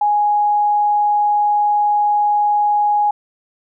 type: tone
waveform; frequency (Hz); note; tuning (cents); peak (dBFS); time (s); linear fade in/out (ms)
sine; 830.6; G#5; 0; -12; 0.01-3.11; 5
effects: none